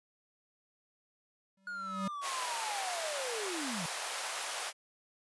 square tone with exponential growth, 193.1 Hz, G3, 26 cents flat, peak -32 dBFS, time 1.57-2.08 s, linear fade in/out 5 ms, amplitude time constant 110 ms
triangle linear sweep, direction down, 1452 to 152.9 Hz, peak -36 dBFS, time 1.67-3.86 s, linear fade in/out 2 ms
pink high-pass noise, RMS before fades -38 dBFS, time 2.21-4.73 s, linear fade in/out 50 ms, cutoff 620 Hz, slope 24 dB/octave
effects resampled to 24000 Hz

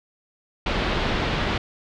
pink low-pass noise, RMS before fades -24 dBFS, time 0.66-1.58 s, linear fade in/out 5 ms, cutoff 3900 Hz, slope 24 dB/octave, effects none

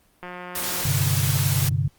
click train, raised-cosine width 0.5 ms, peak -21 dBFS, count 108, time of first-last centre 0.23-0.828 s, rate 179 Hz
white noise, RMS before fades -27 dBFS, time 0.55-1.69 s, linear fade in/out 5 ms
sine chord, G suspended fourth, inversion none, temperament equal with one note detuned, 98 / 128.94 / 146.83 Hz, G2 / C3 / D3, 0 / -25 / 0 cents, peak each -24 dBFS, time 0.85-1.88 s, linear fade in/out 5 ms
effects pink hiss -61 dBFS RMS until 1.98 s + Opus 32 kbps

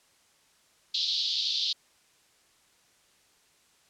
white band-pass noise, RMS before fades -29 dBFS, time 0.94-1.73 s, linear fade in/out 5 ms, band 3400 to 4600 Hz, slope 48 dB/octave, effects white hiss -64 dBFS RMS until 3.89 s + low-pass 9000 Hz 12 dB/octave

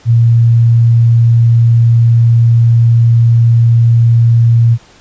sine tone, 116.54 Hz, A#2, in tune, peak -4 dBFS, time 0.05-4.78 s, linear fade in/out 50 ms, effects pink hiss -42 dBFS RMS until 5 s + resampled to 16000 Hz

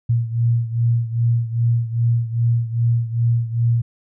sine beating tone pair, 116.54 / 119.04 Hz, A#2 / A#2, 0 / +37 cents, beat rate 2.5 Hz, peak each -17 / -21 dBFS, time 0.09-3.82 s, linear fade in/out 10 ms, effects none

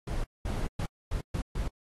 brown noise bursts at uneven times, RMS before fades -31 dBFS, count 6, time 0.07-0.24 / 0.45-0.67 / 0.79-0.86 / 1.11-1.21 / 1.34-1.42 / 1.55-1.68 s, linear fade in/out 5 ms, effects AAC 32 kbps

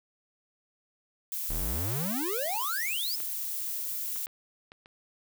violet noise, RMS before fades -34 dBFS, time 1.32-4.26 s, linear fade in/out 0 ms
square exponential sweep, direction up, 32.7 to 5340 Hz, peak -32 dBFS, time 1.49-3.16 s, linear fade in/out 10 ms
clicks, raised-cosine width 0.3 ms, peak -27 / -29 / -34 / -31 / -35 dBFS, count 5, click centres 3.203 / 4.161 / 4.269 / 4.719 / 4.859 s
effects none

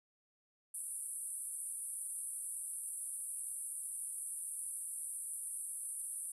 pink band-pass noise, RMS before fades -43 dBFS, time 0.74-6.32 s, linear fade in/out 5 ms, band 8800 to 11000 Hz, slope 96 dB/octave, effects none

